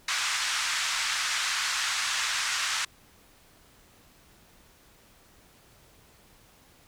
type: band-pass noise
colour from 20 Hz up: pink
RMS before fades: -29 dBFS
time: 0.08-2.85 s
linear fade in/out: 5 ms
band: 1200 to 7800 Hz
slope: 24 dB/octave
effects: pink hiss -58 dBFS RMS until 6.87 s